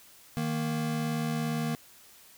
square tone pair together, 155.58 / 233.1 Hz, D#3 / A#3, 0 / 0 cents, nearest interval perfect fifth, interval 700 cents, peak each -32 / -32 dBFS, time 0.37-1.75 s, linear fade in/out 0 ms, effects white hiss -55 dBFS RMS until 2.37 s

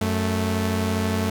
sawtooth tone pair together, 92.3 / 219.5 Hz, F#2 / A3, -4 / -4 cents, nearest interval octave + minor third, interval 1500 cents, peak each -20 dBFS, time 0.01-1.3 s, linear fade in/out 5 ms, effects none

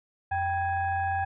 sine tone with frequency modulation, 784 Hz, G5, in tune, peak -25 dBFS, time 0.31-1.25 s, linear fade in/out 10 ms, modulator 874 Hz, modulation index 0.8, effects none

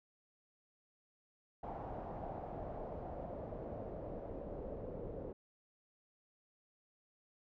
pink noise with low-pass filter sweep, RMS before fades -45 dBFS, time 1.63-5.33 s, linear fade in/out 5 ms, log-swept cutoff 780 to 490 Hz, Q 3.2, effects none

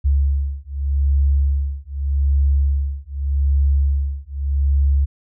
sine beating tone pair, 69.3 / 70.13 Hz, C#2 / C#2, 0 / +21 cents, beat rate 0.83 Hz, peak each -18 dBFS, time 0.04-5.06 s, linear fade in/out 20 ms, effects none

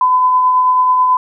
sine tone with tremolo, 1010 Hz, B5, 39 cents sharp, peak -7 dBFS, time 0.01-1.17 s, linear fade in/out 2 ms, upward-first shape triangle, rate 9.2 Hz, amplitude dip 30%, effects none

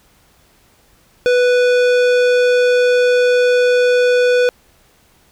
sine tone with tanh clipping, 493.9 Hz, B4, in tune, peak -12 dBFS, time 1.26-4.49 s, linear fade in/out 0 ms, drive 18 dB, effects pink hiss -53 dBFS RMS until 5.31 s

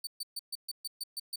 sawtooth tone bursts, 4552 Hz, C#8, 45 cents sharp, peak -32 dBFS, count 9, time 0.04-1.359 s, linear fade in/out 5 ms, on 31 ms, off 130 ms, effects none

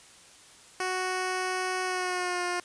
10% pulse tone with pitch glide, 370 to 355.1 Hz, F#4 to F4, 0 to +29 cents, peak -20 dBFS, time 0.8-2.6 s, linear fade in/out 2 ms, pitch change -71 cents, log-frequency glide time 1.84-2.44 s, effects white hiss -53 dBFS RMS until 2.64 s + resampled to 22050 Hz

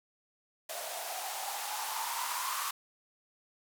violet noise with band-pass filter sweep, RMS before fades -37 dBFS, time 0.69-2.71 s, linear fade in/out 5 ms, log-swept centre 640 to 1100 Hz, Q 7.7, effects none

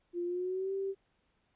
sine tone with pitch glide, 348.9 to 389.4 Hz, F4 to G4, -2 to -12 cents, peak -32 dBFS, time 0.13-0.95 s, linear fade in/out 50 ms, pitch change +190 cents, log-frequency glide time 0.25-0.73 s, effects pink hiss -75 dBFS RMS until 1.55 s + resampled to 8000 Hz

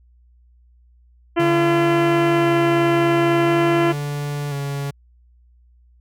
harmonic tone, 340 Hz, F4, 46 cents flat, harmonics 1 / 2 / 3 / 4 / 5 / 6 / 7 / 8 / 9, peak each -16 / -22 / -26 / -28 / -30 / -32 / -33 / -34 / -35 dBFS, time 1.36-3.93 s, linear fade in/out 20 ms
45% pulse tone with vibrato, 142.9 Hz, D3, 47 cents flat, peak -23 dBFS, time 1.39-4.91 s, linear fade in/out 10 ms, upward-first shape square, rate 0.48 Hz, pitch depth 26 cents each way
effects added 60 Hz sine -50 dBFS peak until 6 s

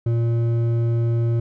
sine tone with hard clipping, 116.54 Hz, A#2, in tune, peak -19 dBFS, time 0.06-1.4 s, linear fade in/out 5 ms, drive 8 dB, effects none

